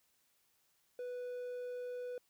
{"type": "tone", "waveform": "triangle", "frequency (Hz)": 493.9, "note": "B4", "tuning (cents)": 0, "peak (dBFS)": -38, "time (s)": [0.99, 2.18], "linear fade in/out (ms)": 2, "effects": ["white hiss -75 dBFS RMS until 2.29 s"]}